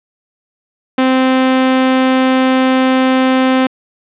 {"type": "tone", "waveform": "sawtooth", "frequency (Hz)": 260, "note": "C4", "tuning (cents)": -11, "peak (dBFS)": -5, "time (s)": [0.98, 3.67], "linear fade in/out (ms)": 5, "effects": ["resampled to 8000 Hz", "7-bit"]}